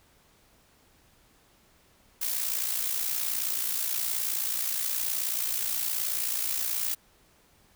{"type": "noise with amplitude modulation", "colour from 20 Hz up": "blue", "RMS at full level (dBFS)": -27, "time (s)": [2.21, 6.95], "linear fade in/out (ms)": 10, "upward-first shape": "sine", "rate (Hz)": 58.9, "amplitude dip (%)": 60, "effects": ["pink hiss -62 dBFS RMS until 7.75 s"]}